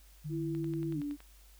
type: tone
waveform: sine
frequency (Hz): 151.2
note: D#3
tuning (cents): -49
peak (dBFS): -36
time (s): 0.24-1.02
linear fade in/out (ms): 20
type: tone with pitch glide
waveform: sine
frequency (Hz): 331.1 to 289.9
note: E4 to D4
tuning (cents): +8 to -22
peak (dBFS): -34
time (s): 0.29-1.17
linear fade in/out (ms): 50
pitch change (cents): -230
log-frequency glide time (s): 0.93-0.98
type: click train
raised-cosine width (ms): 0.3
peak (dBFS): -36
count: 8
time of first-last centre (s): 0.55-1.204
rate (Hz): 10.7
effects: added 50 Hz sine -56 dBFS peak until 1.59 s + white hiss -63 dBFS RMS until 1.59 s